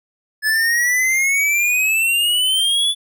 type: exponential sweep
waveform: square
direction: up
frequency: 1716 to 3471 Hz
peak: -15 dBFS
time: 0.42-2.95 s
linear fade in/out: 50 ms
effects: none